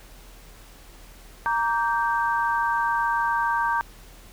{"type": "chord", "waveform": "sine", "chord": "G minor", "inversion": "first", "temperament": "equal with one note detuned", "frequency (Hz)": [932.3, 1159.2, 1568], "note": ["Bb5", "D6", "G6"], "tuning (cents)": [0, -23, 0], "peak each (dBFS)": [-23, -28, -26], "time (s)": [1.46, 3.81], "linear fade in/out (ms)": 0, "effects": ["added 40 Hz sine -46 dBFS peak until 4.32 s", "pink hiss -50 dBFS RMS until 4.32 s"]}